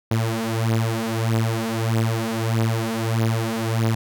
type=beating tone pair; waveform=sawtooth; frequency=112.3 / 113.9 Hz; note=A2 / A#2; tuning=+36 / -40 cents; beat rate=1.6 Hz; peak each=-19 dBFS; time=0.11-3.95 s; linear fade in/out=5 ms; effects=none